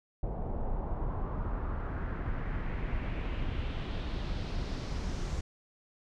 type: noise with low-pass filter sweep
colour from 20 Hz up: brown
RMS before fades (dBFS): -34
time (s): 0.23-5.41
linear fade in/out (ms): 5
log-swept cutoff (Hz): 690 to 6700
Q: 2.2
effects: none